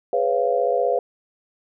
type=chord; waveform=sine; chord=C# dominant seventh; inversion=second; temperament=just; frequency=415.8 / 498.9 / 554.4 / 693 Hz; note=G#4 / B4 / C#5 / E#5; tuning=+2 / +17 / 0 / -14 cents; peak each=-26 / -21 / -24 / -23 dBFS; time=0.13-0.99 s; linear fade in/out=2 ms; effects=none